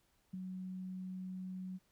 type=tone with ADSR envelope; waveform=sine; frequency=185.6 Hz; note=F#3; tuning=6 cents sharp; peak=-37 dBFS; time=0.33-1.79 s; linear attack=12 ms; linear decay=5 ms; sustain=-4 dB; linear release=33 ms; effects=pink hiss -75 dBFS RMS until 1.91 s